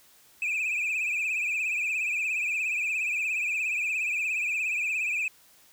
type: tone with vibrato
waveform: sine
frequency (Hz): 2489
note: D#7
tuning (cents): 0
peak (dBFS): -23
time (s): 0.42-5.28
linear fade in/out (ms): 2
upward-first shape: triangle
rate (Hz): 17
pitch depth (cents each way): 110
effects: tanh soft clip ceiling -25 dBFS + white hiss -58 dBFS RMS until 5.72 s